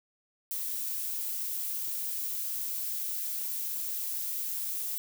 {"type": "noise", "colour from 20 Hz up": "violet", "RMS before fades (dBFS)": -34, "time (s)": [0.51, 4.98], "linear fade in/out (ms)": 0, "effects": []}